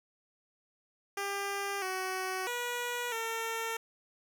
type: tone with pitch steps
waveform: 10% pulse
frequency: 399.1 / 374.6 / 484.4 / 453.4 Hz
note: G4 / F#4 / B4 / A#4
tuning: +31 / +21 / -34 / -48 cents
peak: -25 dBFS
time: 1.17-3.77 s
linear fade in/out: 5 ms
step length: 650 ms
effects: none